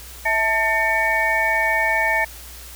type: tone cluster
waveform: sine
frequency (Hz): 650 / 884 / 1799 / 2244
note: E5 / A5 / A6 / C#7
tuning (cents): -24 / +8 / +38 / +21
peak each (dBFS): -25 / -23 / -20 / -22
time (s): 0.25-2.25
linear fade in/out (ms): 10
effects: added 60 Hz sine -40 dBFS peak until 2.75 s + white hiss -40 dBFS RMS until 2.75 s